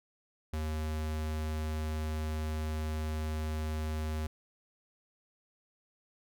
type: tone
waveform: square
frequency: 77.7 Hz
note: D#2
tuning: 2 cents flat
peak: -33 dBFS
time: 0.53-4.27 s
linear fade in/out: 5 ms
effects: none